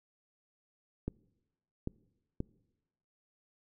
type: clicks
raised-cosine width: 3 ms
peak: -21 dBFS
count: 3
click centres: 1.08 / 1.874 / 2.404 s
effects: noise-tail reverb RT60 1.0 s tail -24 dB re dry